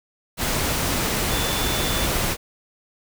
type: tone in noise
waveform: sine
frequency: 3501 Hz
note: A7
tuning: 9 cents flat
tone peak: -30 dBFS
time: 1.29-2.09 s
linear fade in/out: 50 ms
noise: pink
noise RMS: -23 dBFS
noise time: 0.37-2.37 s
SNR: -10 dB
effects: none